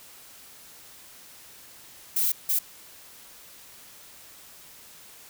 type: noise bursts at uneven times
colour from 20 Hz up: violet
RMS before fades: -24 dBFS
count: 2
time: 2.16-2.32 / 2.49-2.59 s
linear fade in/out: 5 ms
effects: white hiss -49 dBFS RMS until 5.29 s